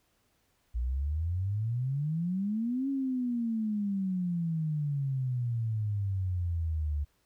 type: exponential two-way sweep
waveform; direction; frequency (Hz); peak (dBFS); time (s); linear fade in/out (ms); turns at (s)
sine; up then down; 57.1 to 277.2 to 71.7; -28; 0.74-7.05; 20; 2.89
effects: pink hiss -72 dBFS RMS until 7.25 s